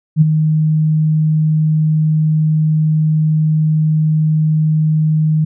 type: tone with ADSR envelope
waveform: sine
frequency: 155.56 Hz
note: D#3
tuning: in tune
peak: -3 dBFS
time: 0.16-5.45 s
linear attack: 53 ms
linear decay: 19 ms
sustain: -7 dB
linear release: 10 ms
effects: none